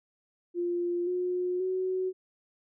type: tone with pitch steps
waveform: sine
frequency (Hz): 349.2 / 360.7 / 372.5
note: F4 / F#4 / F#4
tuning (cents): 0 / -44 / +12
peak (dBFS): -27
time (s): 0.54-2.13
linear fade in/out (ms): 50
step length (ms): 530
effects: none